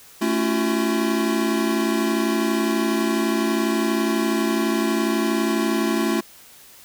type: chord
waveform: square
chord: F# minor seventh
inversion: first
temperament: equal with one note detuned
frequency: 220 / 277.2 / 337.9 / 370 Hz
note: A3 / C#4 / E4 / F#4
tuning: 0 / 0 / +43 / 0 cents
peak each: -24 / -27 / -24 / -29 dBFS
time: 0.21-6.21 s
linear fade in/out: 10 ms
effects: white hiss -47 dBFS RMS until 6.84 s